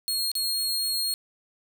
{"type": "tone with dropouts", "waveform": "sawtooth", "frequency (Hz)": 4276, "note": "C8", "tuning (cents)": 37, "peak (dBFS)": -22, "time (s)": [0.08, 1.14], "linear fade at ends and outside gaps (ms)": 0, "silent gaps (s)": [0.316, 0.353], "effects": []}